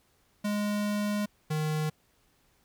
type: tone pair in turn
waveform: square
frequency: 207.2 / 154.33 Hz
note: G#3 / D#3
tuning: -4 / -14 cents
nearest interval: perfect fourth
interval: 510 cents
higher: first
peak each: -28 dBFS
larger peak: neither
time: 0.44-1.26 / 1.5-1.9 s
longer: first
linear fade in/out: 10 ms
effects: pink hiss -68 dBFS RMS until 2.64 s